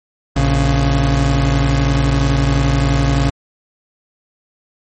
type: tone pair together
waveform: 30% pulse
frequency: 57.77 / 138.59 Hz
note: A#1 / C#3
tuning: -15 / 0 cents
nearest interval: octave + minor third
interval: 1515 cents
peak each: -12 dBFS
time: 0.36-3.3 s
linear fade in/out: 5 ms
effects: MP3 32 kbps